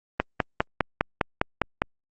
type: click train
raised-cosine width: 0.5 ms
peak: -5 dBFS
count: 9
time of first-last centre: 0.2-1.819 s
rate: 4.94 Hz
effects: Opus 24 kbps